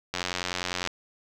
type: click train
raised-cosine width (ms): 0.2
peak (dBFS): -11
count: 67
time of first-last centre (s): 0.14-0.874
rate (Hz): 89.9
effects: none